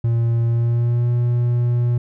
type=tone with pitch glide; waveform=triangle; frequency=116.54 to 120.58 Hz; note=A#2 to B2; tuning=0 to -41 cents; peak=-13 dBFS; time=0.04-1.98 s; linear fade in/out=5 ms; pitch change=+59 cents; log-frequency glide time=0.47-1.1 s; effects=none